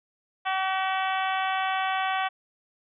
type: harmonic tone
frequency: 380.3 Hz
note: F#4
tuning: 48 cents sharp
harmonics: 2 / 3 / 4 / 5 / 6 / 7 / 8 / 9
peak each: -27 / -31 / -33 / -35 / -37 / -38 / -39 / -40 dBFS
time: 0.45-2.29 s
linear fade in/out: 20 ms
effects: none